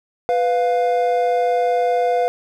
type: tone pair together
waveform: triangle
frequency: 496.3 / 701.9 Hz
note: B4 / F5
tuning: +8 / +9 cents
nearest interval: tritone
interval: 601 cents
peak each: -16 dBFS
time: 0.29-2.28 s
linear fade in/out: 0 ms
effects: none